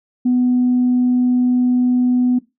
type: tone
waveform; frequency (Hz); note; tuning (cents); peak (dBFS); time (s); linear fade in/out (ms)
sine; 248.7; B3; +12; -11; 0.25-2.39; 10
effects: noise-tail reverb RT60 0.2 s tail -18 dB re dry + tanh soft clip ceiling -8 dBFS